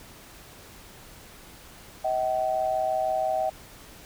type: tone pair together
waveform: sine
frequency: 636 / 762.1 Hz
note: D#5 / G5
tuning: +38 / -49 cents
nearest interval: minor third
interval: 313 cents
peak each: -26 / -26 dBFS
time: 2.04-3.5 s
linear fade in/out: 10 ms
effects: pink hiss -48 dBFS RMS until 4.05 s